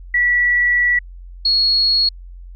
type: tone pair in turn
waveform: sine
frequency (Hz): 1947 / 4326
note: B6 / C#8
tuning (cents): -25 / -43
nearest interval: octave + major second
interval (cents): 1382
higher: second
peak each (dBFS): -12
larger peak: neither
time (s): 0.14-0.99 / 1.45-2.09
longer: first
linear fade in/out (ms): 5
effects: added 44 Hz sine -33 dBFS peak until 2.55 s